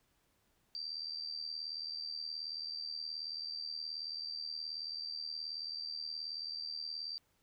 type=tone with amplitude modulation; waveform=sine; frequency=4686 Hz; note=D8; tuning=5 cents flat; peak=-36 dBFS; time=0.75-7.18 s; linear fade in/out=0 ms; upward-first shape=sine; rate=78.7 Hz; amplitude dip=70%; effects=pink hiss -75 dBFS RMS until 7.42 s